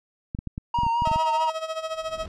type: clicks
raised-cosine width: 5 ms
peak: -18 dBFS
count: 11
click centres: 0.349 / 0.389 / 0.473 / 0.579 / 0.788 / 0.834 / 0.866 / 1.021 / 1.074 / 1.115 / 1.16 s
type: tone with vibrato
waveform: triangle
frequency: 937 Hz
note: A#5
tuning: 9 cents sharp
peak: -19 dBFS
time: 0.74-1.5 s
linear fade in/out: 5 ms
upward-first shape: sine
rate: 4.7 Hz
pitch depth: 35 cents each way
type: tone with tremolo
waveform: 30% pulse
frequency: 640 Hz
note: D#5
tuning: 49 cents sharp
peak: -23 dBFS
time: 1.05-2.26 s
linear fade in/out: 5 ms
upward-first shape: sine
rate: 14 Hz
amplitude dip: 75%
type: noise with exponential growth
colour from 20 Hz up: brown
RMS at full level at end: -36 dBFS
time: 1.77-2.28 s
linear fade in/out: 1 ms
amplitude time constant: 110 ms
effects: low-pass 6000 Hz 12 dB/octave